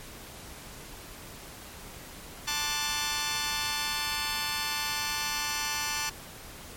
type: chord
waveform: 10% pulse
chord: D dominant seventh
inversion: second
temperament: just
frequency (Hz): 881 / 1057.2 / 1174.7 / 1468.3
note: A5 / C6 / D6 / F#6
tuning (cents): +2 / +18 / 0 / -14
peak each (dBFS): -24 / -30 / -27 / -28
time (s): 2.47-6.1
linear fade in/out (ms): 10
effects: pink hiss -45 dBFS RMS until 6.76 s + MP3 64 kbps